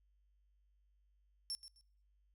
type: tone with echo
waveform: 35% pulse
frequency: 5420 Hz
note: E8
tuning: 47 cents sharp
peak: -36 dBFS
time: 1.5-1.55 s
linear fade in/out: 0 ms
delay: 130 ms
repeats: 2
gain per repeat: -13 dB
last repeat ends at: 1.81 s
effects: noise-tail reverb RT60 0.6 s tail -26 dB re dry + added 50 Hz sine -70 dBFS peak until 2.34 s